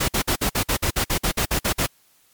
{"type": "noise bursts", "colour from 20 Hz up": "pink", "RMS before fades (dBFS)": -21, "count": 14, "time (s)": [0, 1.866], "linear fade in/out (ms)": 10, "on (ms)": 85, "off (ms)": 52, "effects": ["white hiss -59 dBFS RMS until 2.33 s", "MP3 96 kbps"]}